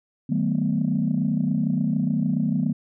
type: chord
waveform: sine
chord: B dominant seventh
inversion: first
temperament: equal with one note detuned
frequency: 155.56 / 189.65 / 220 / 246.9 Hz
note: D#3 / F#3 / A3 / B3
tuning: 0 / +43 / 0 / 0 cents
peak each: -25 dBFS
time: 0.29-2.73 s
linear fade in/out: 10 ms
effects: tanh soft clip ceiling -12 dBFS